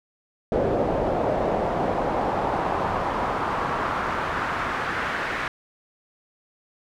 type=noise with band-pass filter sweep; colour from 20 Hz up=brown; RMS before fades=-25 dBFS; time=0.52-5.48 s; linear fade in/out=2 ms; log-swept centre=520 to 1700 Hz; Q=1.9; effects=none